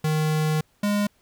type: tone pair in turn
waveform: square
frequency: 155 / 205.5 Hz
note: D#3 / G#3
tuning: -6 / -18 cents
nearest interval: perfect fourth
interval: 488 cents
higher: second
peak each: -21 dBFS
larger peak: neither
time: 0.04-0.61 / 0.83-1.07 s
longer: first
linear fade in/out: 5 ms
effects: pink hiss -64 dBFS RMS until 1.21 s